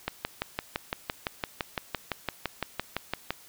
click train, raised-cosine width 0.3 ms, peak -12 dBFS, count 20, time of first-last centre 0.08-3.306 s, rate 5.89 Hz, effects white hiss -53 dBFS RMS until 3.48 s

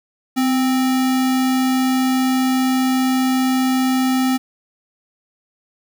sine tone with sample-and-hold, 257.5 Hz, C4, 28 cents flat, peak -14 dBFS, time 0.36-4.38 s, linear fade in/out 20 ms, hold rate 1050 Hz, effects none

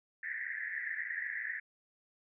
pink band-pass noise, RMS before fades -39 dBFS, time 0.23-1.6 s, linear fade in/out 5 ms, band 1700 to 2000 Hz, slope 96 dB/octave, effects none

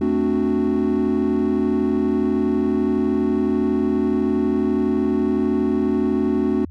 triangle chord, D dominant seventh, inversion second, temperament equal, 220 / 261.6 / 293.7 / 370 Hz, A3 / C4 / D4 / F#4, 0 / 0 / 0 / 0 cents, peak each -20 dBFS, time 0.01-6.65 s, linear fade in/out 5 ms, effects tanh soft clip ceiling -8 dBFS + added 83 Hz sine -35 dBFS peak until 6.7 s

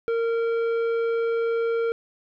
sine tone with tanh clipping, 460.6 Hz, A#4, 21 cents flat, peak -23 dBFS, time 0.08-1.92 s, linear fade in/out 0 ms, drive 10 dB, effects none

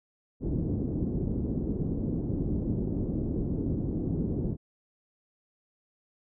white low-pass noise, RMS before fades -30 dBFS, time 0.4-4.57 s, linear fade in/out 50 ms, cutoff 320 Hz, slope 24 dB/octave, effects none

